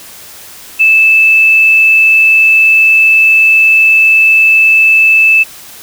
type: tone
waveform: sine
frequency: 2628 Hz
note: E7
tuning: 6 cents flat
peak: -3 dBFS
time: 0.79-5.44 s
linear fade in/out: 20 ms
effects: white hiss -32 dBFS RMS until 5.82 s